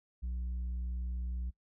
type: tone with tanh clipping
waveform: sine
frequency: 61 Hz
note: B1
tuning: 21 cents flat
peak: -35 dBFS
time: 0.22-1.51 s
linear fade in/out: 20 ms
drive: 4 dB
effects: noise-tail reverb RT60 0.1 s tail -23 dB re dry